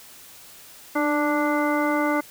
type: harmonic tone with a mistuned harmonic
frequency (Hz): 293.7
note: D4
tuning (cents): 0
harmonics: 1 / 2 / 3 / 4 / 5 / 7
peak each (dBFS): -23 / -26 / -28 / -29 / -30 / -31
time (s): 0.95-2.21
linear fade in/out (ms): 10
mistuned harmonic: 1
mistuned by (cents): +35
effects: white hiss -46 dBFS RMS until 2.3 s

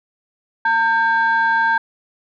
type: tone pair together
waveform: sine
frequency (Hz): 908.5 / 1583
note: A#5 / G6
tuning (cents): -45 / +17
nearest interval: minor seventh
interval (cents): 962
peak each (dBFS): -15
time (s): 0.65-1.78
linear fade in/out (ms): 5
effects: tanh soft clip ceiling -9 dBFS

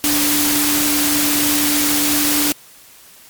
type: tone in noise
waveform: sine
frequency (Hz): 293.7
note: D4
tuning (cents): 0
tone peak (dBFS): -19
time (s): 0.04-2.52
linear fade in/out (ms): 0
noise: white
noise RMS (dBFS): -17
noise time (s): 0.04-2.52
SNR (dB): -5
effects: white hiss -44 dBFS RMS until 3.29 s + MP3 96 kbps

